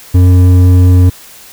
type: tone with hard clipping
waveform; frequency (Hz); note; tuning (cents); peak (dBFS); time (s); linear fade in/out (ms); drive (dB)
sine; 90.5; F#2; -38; -4; 0.14-1.1; 10; 8
effects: white hiss -35 dBFS RMS until 1.52 s